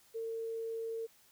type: tone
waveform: sine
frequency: 453.1 Hz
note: A#4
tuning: 49 cents flat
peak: -36 dBFS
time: 0.14-1.07 s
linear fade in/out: 20 ms
effects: white hiss -65 dBFS RMS until 1.31 s